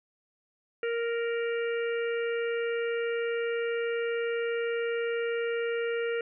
harmonic tone, 466.2 Hz, A#4, in tune, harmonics 1 / 3 / 4 / 5 / 6, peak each -28 / -38 / -40 / -42 / -44 dBFS, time 0.83-6.21 s, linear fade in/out 2 ms, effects none

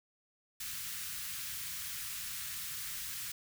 white band-stop noise, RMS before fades -41 dBFS, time 0.6-3.32 s, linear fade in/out 5 ms, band 180 to 1300 Hz, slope 24 dB/octave, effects none

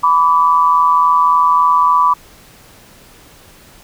sine tone pair together, 993 / 1156.5 Hz, B5 / D6, +9 / -27 cents, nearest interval minor third, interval 264 cents, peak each -11 dBFS, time 0.03-2.14 s, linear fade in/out 10 ms, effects pink hiss -43 dBFS RMS until 3.83 s

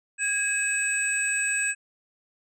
sine tone cluster, 1645 / 2554 / 7980 Hz, G#6 / D#7 / B8, -17 / +45 / +17 cents, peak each -27 dBFS, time 0.18-1.75 s, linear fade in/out 50 ms, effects tanh soft clip ceiling -15 dBFS

